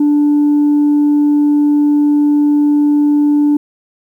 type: tone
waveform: sine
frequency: 293.3 Hz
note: D4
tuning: 2 cents flat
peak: -6 dBFS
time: 0-3.57 s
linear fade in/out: 5 ms
effects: tanh soft clip ceiling -6 dBFS + 8-bit